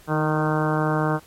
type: harmonic tone with a mistuned harmonic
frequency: 154 Hz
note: D#3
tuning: 17 cents flat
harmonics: 1 / 2 / 3 / 4 / 5 / 6 / 7 / 8 / 9 / 10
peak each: -23 / -26 / -28 / -29 / -30 / -31 / -31 / -32 / -33 / -33 dBFS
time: 0.07-1.2 s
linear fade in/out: 50 ms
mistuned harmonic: 2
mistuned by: +23 cents
effects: pink hiss -51 dBFS RMS until 1.26 s + MP3 64 kbps